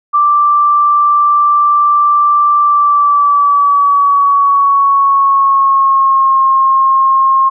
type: tone with pitch glide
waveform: sine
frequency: 1174.7 to 1071 Hz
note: D6 to C6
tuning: 0 to +40 cents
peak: -6 dBFS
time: 0.13-7.5 s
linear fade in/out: 20 ms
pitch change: -160 cents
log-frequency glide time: 2.6-6.42 s
effects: none